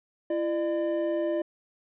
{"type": "tone pair together", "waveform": "triangle", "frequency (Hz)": [337.6, 601.5], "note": ["E4", "D5"], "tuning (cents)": [41, 41], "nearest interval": "minor seventh", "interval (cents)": 1000, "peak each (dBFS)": -26, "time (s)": [0.3, 1.42], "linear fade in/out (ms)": 5, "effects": ["resampled to 8000 Hz"]}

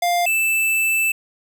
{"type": "tone pair in turn", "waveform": "square", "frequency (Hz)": [700, 2643], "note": ["F5", "E7"], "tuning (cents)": [4, 4], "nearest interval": "octave + major seventh", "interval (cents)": 2300, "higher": "second", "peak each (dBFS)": -17, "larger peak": "neither", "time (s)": [[0.02, 0.26], [0.26, 1.12]], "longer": "second", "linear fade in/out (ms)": 5, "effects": []}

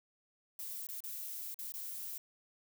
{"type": "noise with dropouts", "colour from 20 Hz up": "violet", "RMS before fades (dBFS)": -43, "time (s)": [0.59, 2.18], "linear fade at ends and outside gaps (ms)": 2, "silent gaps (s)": [[0.87, 0.888], [1.005, 1.038], [1.543, 1.589], [1.721, 1.739]], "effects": []}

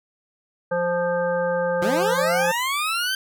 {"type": "harmonic tone", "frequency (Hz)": 174.61, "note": "F3", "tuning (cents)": 0, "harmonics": [1, 3, 5, 7, 9], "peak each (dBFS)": [-31, -21, -30, -33, -30], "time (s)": [0.71, 2.52], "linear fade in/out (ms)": 10}
{"type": "linear sweep", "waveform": "20% pulse", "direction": "up", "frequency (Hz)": [164.3, 1568], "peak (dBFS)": -17, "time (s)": [1.82, 3.15], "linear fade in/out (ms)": 2}
{"effects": []}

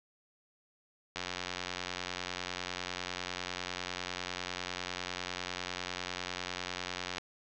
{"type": "click train", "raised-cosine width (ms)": 0.2, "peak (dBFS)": -18, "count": 543, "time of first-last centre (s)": [1.16, 7.182], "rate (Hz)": 90, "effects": ["low-pass 7000 Hz 12 dB/octave"]}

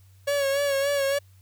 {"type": "tone with vibrato", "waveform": "45% pulse", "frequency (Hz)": 559, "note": "C#5", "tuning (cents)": 14, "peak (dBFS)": -22, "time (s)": [0.27, 1.19], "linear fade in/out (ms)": 10, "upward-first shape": "sine", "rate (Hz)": 3.5, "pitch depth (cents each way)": 44, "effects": ["added 95 Hz sine -51 dBFS peak until 1.41 s", "white hiss -64 dBFS RMS until 1.41 s"]}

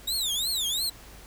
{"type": "tone with vibrato", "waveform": "sawtooth", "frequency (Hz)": 3729, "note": "A#7", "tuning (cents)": 0, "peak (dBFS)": -23, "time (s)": [0.07, 0.9], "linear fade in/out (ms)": 10, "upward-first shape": "triangle", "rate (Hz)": 2.9, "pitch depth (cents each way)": 280, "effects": ["added 50 Hz sine -49 dBFS peak until 1.26 s", "pink hiss -49 dBFS RMS until 1.26 s"]}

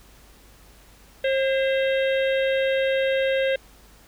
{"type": "harmonic tone with a mistuned harmonic", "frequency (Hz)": 535, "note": "C5", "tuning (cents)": 38, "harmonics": [1, 3, 4, 5, 6, 7], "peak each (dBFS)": [-20, -30, -32, -34, -36, -37], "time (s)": [1.24, 3.56], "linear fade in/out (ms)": 5, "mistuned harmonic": 4, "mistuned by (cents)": -73, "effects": ["added 50 Hz sine -52 dBFS peak until 4.07 s", "pink hiss -53 dBFS RMS until 4.07 s"]}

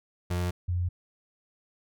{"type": "tone pair in turn", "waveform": ["35% pulse", "sine"], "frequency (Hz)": [88.7, 88.7], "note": ["F2", "F2"], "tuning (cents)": [27, 27], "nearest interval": "unison", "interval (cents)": 0, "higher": "neither", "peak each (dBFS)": -25, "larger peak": "neither", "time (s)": [[0.3, 0.51], [0.68, 0.89]], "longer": "neither", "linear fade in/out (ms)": 10, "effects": []}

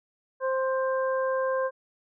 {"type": "harmonic tone", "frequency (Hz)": 525, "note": "C5", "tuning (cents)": 6, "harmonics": [1, 2, 3], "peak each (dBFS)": [-25, -31, -35], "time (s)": [0.4, 1.71], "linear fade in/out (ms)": 50, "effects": []}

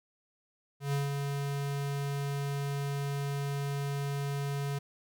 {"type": "tone with ADSR envelope", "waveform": "square", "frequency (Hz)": 141, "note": "C#3", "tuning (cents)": 30, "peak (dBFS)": -28, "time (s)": [0.8, 4.79], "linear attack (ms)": 130, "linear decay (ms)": 160, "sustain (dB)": -4, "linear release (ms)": 10, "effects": []}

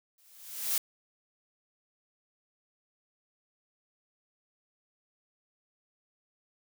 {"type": "noise with exponential growth", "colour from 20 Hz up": "blue", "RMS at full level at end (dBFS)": -26, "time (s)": [0.18, 0.78], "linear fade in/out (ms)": 2, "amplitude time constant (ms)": 130, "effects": []}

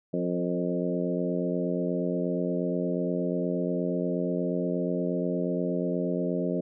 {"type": "harmonic tone with a mistuned harmonic", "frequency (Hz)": 88.4, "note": "F2", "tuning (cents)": 22, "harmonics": [2, 3, 4, 5, 6, 7], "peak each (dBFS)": [-30, -32, -33, -34, -35, -35], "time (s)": [0.13, 6.61], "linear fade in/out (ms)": 10, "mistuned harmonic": 5, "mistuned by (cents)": 22, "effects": []}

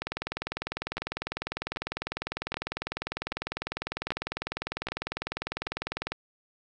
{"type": "two click trains", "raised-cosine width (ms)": 0.3, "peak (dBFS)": [-19, -14], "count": [7, 123], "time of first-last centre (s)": [[0.98, 5.668], [0.02, 6.12]], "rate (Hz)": [1.28, 20], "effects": []}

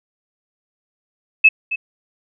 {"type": "tone with echo", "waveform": "sine", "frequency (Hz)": 2600, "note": "E7", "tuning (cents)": -24, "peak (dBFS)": -5, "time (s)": [1.44, 1.49], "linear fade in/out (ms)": 10, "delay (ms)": 270, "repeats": 1, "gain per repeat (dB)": -14, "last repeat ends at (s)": 1.76, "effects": []}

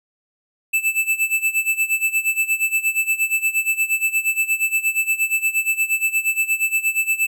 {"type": "tone with tremolo", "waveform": "square", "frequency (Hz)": 2637, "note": "E7", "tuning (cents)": 0, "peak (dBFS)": -15, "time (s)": [0.73, 7.27], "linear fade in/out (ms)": 10, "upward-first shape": "sine", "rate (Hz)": 8.5, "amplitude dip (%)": 85, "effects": []}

